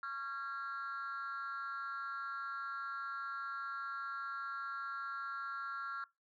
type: tone with amplitude modulation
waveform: sine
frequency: 1375 Hz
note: F6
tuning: 27 cents flat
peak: -33 dBFS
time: 0.03-6.04 s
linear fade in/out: 2 ms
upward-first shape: sine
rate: 265 Hz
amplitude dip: 95%
effects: noise-tail reverb RT60 0.2 s tail -20 dB re dry + tanh soft clip ceiling -34 dBFS